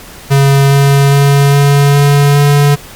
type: tone with pitch steps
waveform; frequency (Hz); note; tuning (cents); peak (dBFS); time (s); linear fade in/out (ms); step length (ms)
square; 138.59 / 139.63 / 140.69 / 141.75 / 142.82 / 143.89; C#3 / C#3 / C#3 / C#3 / D3 / D3; 0 / +13 / +26 / +39 / -48 / -35; -5; 0.3-2.76; 20; 410
effects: pink hiss -32 dBFS RMS until 2.95 s + MP3 96 kbps